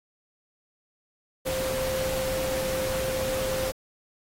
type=tone in noise; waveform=sine; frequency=523.3 Hz; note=C5; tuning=in tune; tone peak=-27 dBFS; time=1.45-3.72 s; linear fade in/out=20 ms; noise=pink; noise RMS=-33 dBFS; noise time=1.45-3.72 s; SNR=+3 dB; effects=AAC 48 kbps